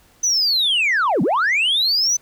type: linear two-way sweep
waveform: sine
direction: down then up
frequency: 6130 to 147.5 to 6130 Hz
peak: -13 dBFS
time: 0.23-2.17 s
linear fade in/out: 10 ms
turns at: 1.22 s
effects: tanh soft clip ceiling -13 dBFS + pink hiss -54 dBFS RMS until 2.21 s